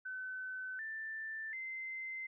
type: tone with pitch steps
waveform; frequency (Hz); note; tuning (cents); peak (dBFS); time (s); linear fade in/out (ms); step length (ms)
sine; 1517 / 1773 / 2072; F#6 / A6 / C7; +43 / +13 / -17; -40; 0.05-2.27; 10; 740
effects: none